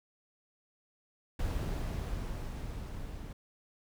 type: noise with level ramp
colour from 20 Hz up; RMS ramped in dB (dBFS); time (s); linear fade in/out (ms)
brown; -33 to -43; 1.39-3.33; 5
effects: none